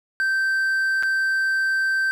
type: tone with dropouts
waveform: triangle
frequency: 1558 Hz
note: G6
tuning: 11 cents flat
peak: -17 dBFS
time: 0.2-2.11 s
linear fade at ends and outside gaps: 0 ms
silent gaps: 1.026-1.033 s
effects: none